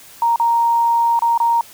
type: tone with dropouts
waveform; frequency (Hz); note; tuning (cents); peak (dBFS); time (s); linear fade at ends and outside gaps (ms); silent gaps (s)
sine; 932.3; A#5; 0; -12; 0.22-1.61; 2; 0.36-0.398 / 1.192-1.221 / 1.377-1.401
effects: white hiss -42 dBFS RMS until 1.73 s